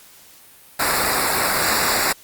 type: noise with comb filter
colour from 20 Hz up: pink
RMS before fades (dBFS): -19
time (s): 0.79-2.13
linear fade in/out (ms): 10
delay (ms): 0.32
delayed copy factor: -0.9
effects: white hiss -47 dBFS RMS until 2.23 s + Opus 48 kbps